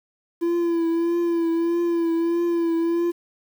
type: tone with vibrato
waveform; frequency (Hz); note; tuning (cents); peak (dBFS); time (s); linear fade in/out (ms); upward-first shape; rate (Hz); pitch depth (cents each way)
triangle; 337.5; E4; +41; -17; 0.41-3.12; 20; triangle; 1.6; 40
effects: 8-bit